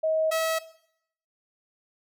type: tone pair in turn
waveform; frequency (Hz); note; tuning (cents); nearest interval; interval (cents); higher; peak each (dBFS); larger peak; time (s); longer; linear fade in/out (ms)
sine / sawtooth; 634 / 645.8; D#5 / E5; +32 / -36; unison; 32; second; -22 / -20; second; 0.03-0.31 / 0.31-0.59; neither; 10
effects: noise-tail reverb RT60 0.7 s tail -17 dB re dry